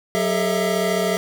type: tone cluster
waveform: square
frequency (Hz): 185.1 / 403 / 442 / 639 / 673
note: F#3 / G4 / A4 / D#5 / E5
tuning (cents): +1 / +48 / +8 / +46 / +36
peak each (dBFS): -26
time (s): 0.15-1.17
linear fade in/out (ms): 0
effects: none